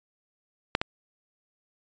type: clicks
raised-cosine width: 0.3 ms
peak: -6 / -10 dBFS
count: 2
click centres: 0.751 / 0.815 s
effects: resampled to 16000 Hz